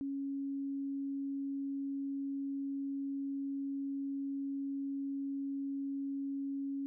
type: tone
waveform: sine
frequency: 276.4 Hz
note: C#4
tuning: 5 cents flat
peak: -35 dBFS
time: 0.01-6.86 s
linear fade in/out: 0 ms
effects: none